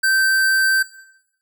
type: tone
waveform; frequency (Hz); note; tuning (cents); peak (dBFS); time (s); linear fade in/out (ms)
square; 1555; G6; -14; -15; 0.03-0.83; 10
effects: noise-tail reverb RT60 0.9 s tail -17 dB re dry